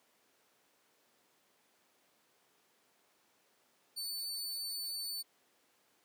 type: tone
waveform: sawtooth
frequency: 4503 Hz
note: C#8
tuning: 26 cents sharp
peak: -35 dBFS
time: 3.96-5.23 s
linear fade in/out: 20 ms
effects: pink hiss -71 dBFS RMS until 6.04 s + high-pass 300 Hz 12 dB/octave